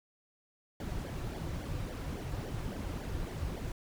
brown noise with flanger, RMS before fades -38 dBFS, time 0.8-3.72 s, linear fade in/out 2 ms, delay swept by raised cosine 0.76 to 4.86 ms, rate 3.6 Hz, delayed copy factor -0.75, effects none

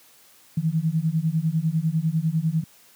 sine beating tone pair, 155.56 / 165.56 Hz, D#3 / E3, 0 / +8 cents, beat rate 10 Hz, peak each -23 dBFS, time 0.57-2.64 s, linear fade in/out 5 ms, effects white hiss -54 dBFS RMS until 2.95 s + high-pass 80 Hz 12 dB/octave

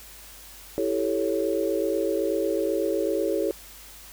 sine chord, A dominant seventh, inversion second, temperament equal, 329.6 / 392 / 440 / 554.4 Hz, E4 / G4 / A4 / C#5, 0 / 0 / 0 / 0 cents, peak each -28 dBFS, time 0.78-3.51 s, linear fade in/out 0 ms, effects added 50 Hz sine -51 dBFS peak until 4.12 s + white hiss -46 dBFS RMS until 4.12 s

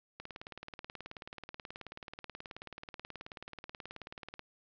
click train, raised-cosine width 0.3 ms, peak -28 dBFS, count 79, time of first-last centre 0.2-4.394 s, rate 18.6 Hz, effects resampled to 16000 Hz + 11-bit

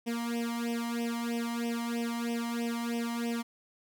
sawtooth tone with flanger, 234.4 Hz, A#3, 10 cents sharp, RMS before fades -33 dBFS, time 0.06-3.43 s, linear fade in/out 20 ms, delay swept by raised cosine 0.35 to 1 ms, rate 3.1 Hz, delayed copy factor +1, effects none

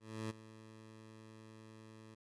15% pulse tone with ADSR envelope, 110 Hz, A2, in tune, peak -32 dBFS, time 0-2.15 s, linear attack 300 ms, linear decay 19 ms, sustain -16 dB, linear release 12 ms, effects resampled to 24000 Hz

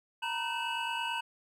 triangle tone cluster, 921 / 970 / 1524 / 2627 / 2907 Hz, A#5 / B5 / G6 / E7 / F#7, -21 / -31 / -49 / -7 / -31 cents, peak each -34 / -38 / -38 / -38 / -37 dBFS, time 0.22-1.21 s, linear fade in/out 10 ms, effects none

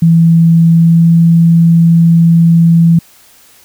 sine tone with pitch glide, 165.8 to 167.05 Hz, E3 to E3, +10 to +23 cents, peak -3 dBFS, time 0.02-2.99 s, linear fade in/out 5 ms, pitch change +13 cents, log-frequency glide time 0.69-1.12 s, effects white hiss -43 dBFS RMS until 3.64 s

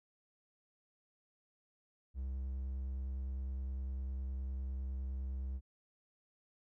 triangle tone with vibrato, 65.7 Hz, C2, 8 cents sharp, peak -35 dBFS, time 2.14-5.61 s, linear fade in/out 50 ms, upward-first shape square, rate 9.8 Hz, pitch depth 11 cents each way, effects none

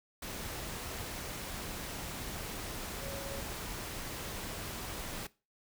sine tone in noise, 552 Hz, C#5, 7 cents flat, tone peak -43 dBFS, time 3.01-3.41 s, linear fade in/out 5 ms, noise pink, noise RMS -41 dBFS, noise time 0.22-5.27 s, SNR -5 dB, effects noise-tail reverb RT60 0.3 s tail -20 dB re dry

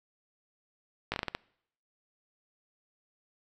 slowing click train, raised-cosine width 0.3 ms, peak -15 dBFS, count 7, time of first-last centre 1.12-1.35 s, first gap 18 ms, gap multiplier 1.3, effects noise-tail reverb RT60 0.7 s tail -25 dB re dry

